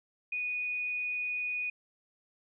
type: tone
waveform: sine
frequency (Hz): 2473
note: D#7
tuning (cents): -11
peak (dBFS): -31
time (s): 0.32-1.7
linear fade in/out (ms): 5
effects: none